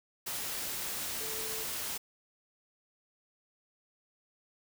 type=tone in noise; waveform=sine; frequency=440 Hz; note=A4; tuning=in tune; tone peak=-44 dBFS; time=1.2-1.64 s; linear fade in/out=10 ms; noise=white; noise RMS=-37 dBFS; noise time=0.26-1.98 s; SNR=-10 dB; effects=none

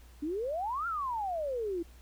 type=exponential two-way sweep; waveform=sine; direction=up then down; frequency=283.9 to 1415 to 326.5 Hz; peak=-31 dBFS; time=0.22-1.83 s; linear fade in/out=10 ms; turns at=0.87 s; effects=added 60 Hz sine -52 dBFS peak until 2.01 s + pink hiss -61 dBFS RMS until 2.01 s

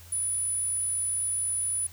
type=tone; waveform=sine; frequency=9956 Hz; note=D#9; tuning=in tune; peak=-26 dBFS; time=0.12-1.87 s; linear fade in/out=5 ms; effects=added 86 Hz sine -48 dBFS peak until 1.92 s + white hiss -52 dBFS RMS until 1.92 s

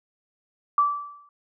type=tone with exponential decay; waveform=sine; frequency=1161 Hz; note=D6; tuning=20 cents flat; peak=-14 dBFS; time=0.78-1.29 s; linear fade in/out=2 ms; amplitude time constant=110 ms; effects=none

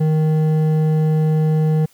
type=tone with hard clipping; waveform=sine; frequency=156 Hz; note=D#3; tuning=5 cents sharp; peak=-15 dBFS; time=0-1.86 s; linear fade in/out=10 ms; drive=8 dB; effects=white hiss -54 dBFS RMS until 1.93 s

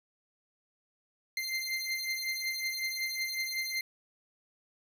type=beating tone pair; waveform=25% pulse; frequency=2086 / 2091.4 Hz; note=C7 / C7; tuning=-6 / -1 cents; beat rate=5.4 Hz; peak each=-31 / -33 dBFS; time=1.37-3.81 s; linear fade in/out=2 ms; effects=none

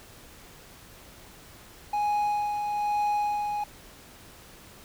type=tone with tremolo; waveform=triangle; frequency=830.6 Hz; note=G#5; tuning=in tune; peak=-21 dBFS; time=1.93-3.64 s; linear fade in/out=5 ms; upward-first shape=sine; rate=1.1 Hz; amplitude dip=40%; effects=pink hiss -50 dBFS RMS until 4.84 s

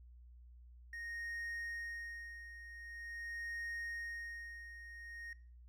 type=tone with tremolo; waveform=triangle; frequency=1860 Hz; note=A#6; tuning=4 cents flat; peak=-39 dBFS; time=0.93-5.33 s; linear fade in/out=2 ms; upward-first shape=sine; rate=0.45 Hz; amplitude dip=70%; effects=noise-tail reverb RT60 0.5 s tail -21 dB re dry + added 60 Hz sine -55 dBFS peak until 5.68 s

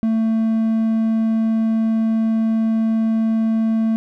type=tone; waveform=triangle; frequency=223.1 Hz; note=A3; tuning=24 cents sharp; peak=-13 dBFS; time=0.03-3.96 s; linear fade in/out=0 ms; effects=none

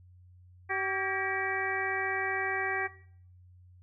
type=harmonic tone with a mistuned harmonic; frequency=383.5 Hz; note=G4; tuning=38 cents flat; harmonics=1 / 2 / 3 / 4 / 5 / 6; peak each=-37 / -35 / -38 / -36 / -33 / -38 dBFS; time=0.69-2.88 s; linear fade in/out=20 ms; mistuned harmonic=4; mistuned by=+76 cents; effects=noise-tail reverb RT60 0.6 s tail -19 dB re dry + added 90 Hz sine -53 dBFS peak until 3.82 s

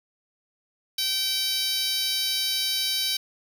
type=tone with high-pass filter; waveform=10% pulse; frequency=772 Hz; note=G5; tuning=27 cents flat; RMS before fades=-26 dBFS; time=0.98-3.17 s; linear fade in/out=5 ms; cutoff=4000 Hz; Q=1.5; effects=none

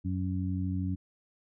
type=harmonic tone; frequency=92.5 Hz; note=F#2; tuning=in tune; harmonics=1 / 2 / 3; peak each=-31 / -34 / -36 dBFS; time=0.04-0.96 s; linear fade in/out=20 ms; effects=none

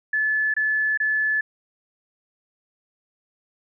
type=tone bursts; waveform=sine; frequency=1729 Hz; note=A6; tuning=31 cents flat; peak=-19 dBFS; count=3; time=0.13-1.41 s; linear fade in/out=5 ms; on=410 ms; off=25 ms; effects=none

